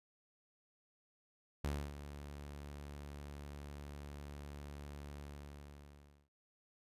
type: tone with ADSR envelope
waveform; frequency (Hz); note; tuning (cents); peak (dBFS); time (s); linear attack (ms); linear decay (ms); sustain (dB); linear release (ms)
sawtooth; 72.1; D2; -31; -31; 1.64-6.29; 6; 270; -12; 1100
effects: resampled to 32000 Hz